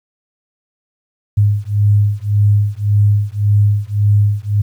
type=beating tone pair; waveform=sine; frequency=102.3 / 104.1 Hz; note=G#2 / G#2; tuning=-26 / +5 cents; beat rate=1.8 Hz; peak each=-13 dBFS; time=1.37-4.62 s; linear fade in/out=10 ms; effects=8-bit